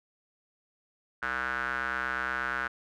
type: tone with band-pass filter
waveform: square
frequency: 64.2 Hz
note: C2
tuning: 32 cents flat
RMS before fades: -32 dBFS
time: 1.22-2.68 s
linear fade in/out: 10 ms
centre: 1500 Hz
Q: 6.4
effects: none